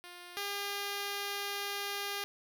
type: tone pair in turn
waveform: 5% pulse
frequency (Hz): 353.1 / 403.2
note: F4 / G4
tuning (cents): +19 / +49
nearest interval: major second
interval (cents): 230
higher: second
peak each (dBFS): -36 / -24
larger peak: second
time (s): 0.04-0.37 / 0.37-2.24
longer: second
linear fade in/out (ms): 0
effects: none